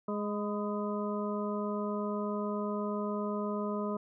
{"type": "harmonic tone with a mistuned harmonic", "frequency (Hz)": 207.7, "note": "G#3", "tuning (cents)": 0, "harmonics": [1, 2, 3, 5, 6], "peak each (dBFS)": [-34, -37, -39, -41, -42], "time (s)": [0.08, 3.97], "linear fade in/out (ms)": 5, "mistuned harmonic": 5, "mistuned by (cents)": -44, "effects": []}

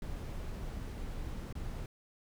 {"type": "noise with dropouts", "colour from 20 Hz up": "brown", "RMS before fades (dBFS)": -40, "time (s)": [0.02, 1.86], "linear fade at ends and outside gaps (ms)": 2, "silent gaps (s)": [1.527, 1.552], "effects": []}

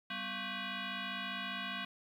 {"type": "tone with frequency modulation", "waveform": "sine", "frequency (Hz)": 695, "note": "F5", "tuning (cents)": -9, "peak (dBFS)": -37, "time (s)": [0.1, 1.85], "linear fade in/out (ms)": 5, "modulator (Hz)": 445, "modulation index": 6.3, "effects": ["11-bit"]}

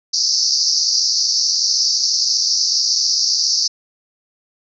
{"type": "band-pass noise", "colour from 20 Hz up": "white", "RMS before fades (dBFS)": -17, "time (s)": [0.13, 3.68], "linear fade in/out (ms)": 10, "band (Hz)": [4500, 5900], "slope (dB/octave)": 96, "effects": []}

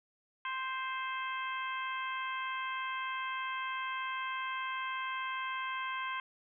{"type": "harmonic tone with a mistuned harmonic", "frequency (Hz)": 523.3, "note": "C5", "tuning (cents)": 0, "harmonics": [2, 3, 4, 5, 6], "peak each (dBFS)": [-37, -41, -43, -45, -47], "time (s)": [0.45, 6.2], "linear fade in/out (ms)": 2, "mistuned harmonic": 6, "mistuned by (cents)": 20, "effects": []}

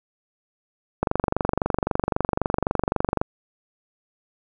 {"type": "click train", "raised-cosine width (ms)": 1, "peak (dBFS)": -6, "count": 53, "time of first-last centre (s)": [1.03, 3.215], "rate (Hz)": 23.8, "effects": []}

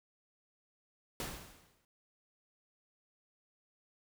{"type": "noise with exponential decay", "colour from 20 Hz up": "pink", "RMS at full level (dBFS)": -38, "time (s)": [1.2, 1.85], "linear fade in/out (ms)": 1, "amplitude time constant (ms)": 140, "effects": []}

